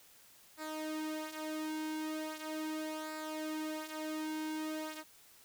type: tone with flanger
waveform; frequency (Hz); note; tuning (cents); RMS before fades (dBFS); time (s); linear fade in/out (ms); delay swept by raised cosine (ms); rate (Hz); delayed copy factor
sawtooth; 311.1; D#4; 0; -40; 0.57-5.04; 50; 0.32 to 4.92; 0.39; -0.65
effects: white hiss -61 dBFS RMS until 5.44 s